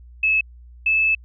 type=tone pair in turn; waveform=sine; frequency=2597 / 2615 Hz; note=E7 / E7; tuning=-26 / -15 cents; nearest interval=unison; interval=11 cents; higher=second; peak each=-15 dBFS; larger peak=neither; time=0.23-0.41 / 0.86-1.15 s; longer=second; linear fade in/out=5 ms; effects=added 60 Hz sine -41 dBFS peak until 1.24 s